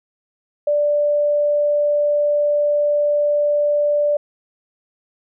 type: tone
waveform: sine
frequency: 587.3 Hz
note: D5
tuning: in tune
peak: -14 dBFS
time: 0.67-4.17 s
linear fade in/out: 5 ms
effects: none